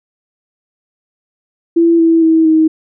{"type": "tone with pitch steps", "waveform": "sine", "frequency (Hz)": [335.3, 329, 322.8, 316.7], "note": ["E4", "E4", "E4", "D#4"], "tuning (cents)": [30, -3, -36, 31], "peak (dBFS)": -6, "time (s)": [1.76, 2.68], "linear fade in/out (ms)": 10, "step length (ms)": 230, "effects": []}